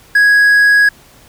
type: tone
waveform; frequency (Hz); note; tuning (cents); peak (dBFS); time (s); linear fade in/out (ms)
triangle; 1661.2; G#6; 0; -4; 0.15-0.89; 5
effects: pink hiss -44 dBFS RMS until 1.28 s